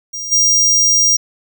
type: tone with level steps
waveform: square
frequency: 5700 Hz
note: F8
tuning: 34 cents sharp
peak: -23 / -10 dBFS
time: 0.13-1.17 s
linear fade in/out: 10 ms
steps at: 0.31 s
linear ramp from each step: 20 ms
effects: none